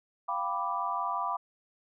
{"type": "chord", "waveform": "sine", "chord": "G dominant seventh", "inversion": "third", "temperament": "equal", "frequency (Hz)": [698.5, 784, 987.8, 1174.7], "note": ["F5", "G5", "B5", "D6"], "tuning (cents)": [0, 0, 0, 0], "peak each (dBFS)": [-37, -37, -33, -33], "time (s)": [0.28, 1.37], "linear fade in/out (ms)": 10, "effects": []}